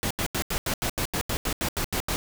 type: noise bursts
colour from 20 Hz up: pink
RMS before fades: -27 dBFS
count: 14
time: 0.03-2.16 s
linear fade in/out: 0 ms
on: 76 ms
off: 82 ms
effects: none